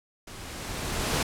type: noise with level ramp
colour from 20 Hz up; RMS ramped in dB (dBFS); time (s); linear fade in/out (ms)
pink; -43 to -25; 0.27-1.23; 5
effects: low-pass 11000 Hz 12 dB/octave